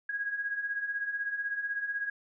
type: beating tone pair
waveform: sine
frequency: 1634 / 1650 Hz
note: G#6 / G#6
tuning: -29 / -12 cents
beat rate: 16 Hz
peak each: -38 / -32 dBFS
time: 0.09-2.1 s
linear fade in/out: 5 ms
effects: none